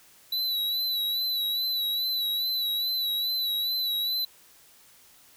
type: tone with vibrato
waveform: square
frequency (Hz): 3951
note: B7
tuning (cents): 0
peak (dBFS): -26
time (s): 0.32-4.25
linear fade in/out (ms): 5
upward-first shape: sine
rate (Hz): 2.4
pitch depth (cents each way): 48
effects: white hiss -56 dBFS RMS until 5.36 s